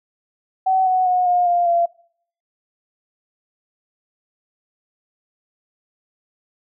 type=tone with pitch steps; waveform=sine; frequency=757 / 742.3 / 727.8 / 713.7 / 699.8 / 686.2 Hz; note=F#5 / F#5 / F#5 / F5 / F5 / F5; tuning=+39 / +5 / -29 / +37 / +3 / -31 cents; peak=-14 dBFS; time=0.66-1.86 s; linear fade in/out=10 ms; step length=200 ms; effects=noise-tail reverb RT60 0.6 s tail -22 dB re dry